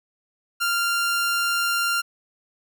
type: tone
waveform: sawtooth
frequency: 1391 Hz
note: F6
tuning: 7 cents flat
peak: -17 dBFS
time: 0.6-2.02 s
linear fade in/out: 20 ms
effects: none